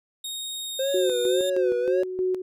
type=tone with pitch glide; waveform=sawtooth; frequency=3729 to 3656 Hz; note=A#7 to A#7; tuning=0 to -34 cents; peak=-28 dBFS; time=0.24-1.5 s; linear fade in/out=5 ms; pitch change=-34 cents; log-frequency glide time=0.64-1.05 s
type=tone with vibrato; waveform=triangle; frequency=520 Hz; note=C5; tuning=11 cents flat; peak=-21 dBFS; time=0.79-2.03 s; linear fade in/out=5 ms; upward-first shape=sine; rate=1.8 Hz; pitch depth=120 cents each way
type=tone with tremolo; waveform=sine; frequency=370 Hz; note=F#4; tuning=in tune; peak=-21 dBFS; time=0.94-2.42 s; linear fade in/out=5 ms; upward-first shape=square; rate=3.2 Hz; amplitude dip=60%
effects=none